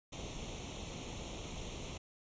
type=noise with comb filter; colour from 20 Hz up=pink; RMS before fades=-44 dBFS; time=0.12-1.98 s; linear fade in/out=10 ms; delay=0.31 ms; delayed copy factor=+0.75; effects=resampled to 16000 Hz